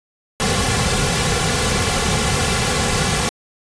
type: noise with comb filter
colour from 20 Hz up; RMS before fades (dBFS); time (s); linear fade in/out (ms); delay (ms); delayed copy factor
pink; -18; 0.4-3.29; 0; 3.2; -0.7
effects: resampled to 22050 Hz